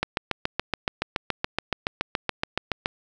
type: click train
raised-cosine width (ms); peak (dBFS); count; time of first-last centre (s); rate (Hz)
0.3; -7; 21; 0.03-2.859; 7.07
effects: none